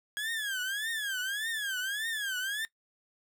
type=tone with vibrato; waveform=30% pulse; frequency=1648 Hz; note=G#6; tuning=14 cents flat; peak=-29 dBFS; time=0.17-2.65 s; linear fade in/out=0 ms; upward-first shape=triangle; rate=1.7 Hz; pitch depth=210 cents each way; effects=noise-tail reverb RT60 0.1 s tail -18 dB re dry